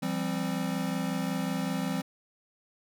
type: chord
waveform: square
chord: F suspended second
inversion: none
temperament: equal with one note detuned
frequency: 170.63 / 196 / 261.6 Hz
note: F3 / G3 / C4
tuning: -40 / 0 / 0 cents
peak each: -34 dBFS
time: 0.02-2.02 s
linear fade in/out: 10 ms
effects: none